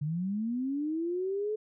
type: linear sweep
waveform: sine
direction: up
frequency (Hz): 142.2 to 434.6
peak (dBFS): -29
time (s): 0.01-1.56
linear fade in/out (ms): 10
effects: none